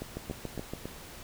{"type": "two click trains", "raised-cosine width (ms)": 2, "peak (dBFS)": [-22, -23], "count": [5, 4], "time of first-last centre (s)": [[0.17, 0.736], [0.02, 0.856]], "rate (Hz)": [7.07, 3.59], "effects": ["pink hiss -47 dBFS RMS until 1.23 s"]}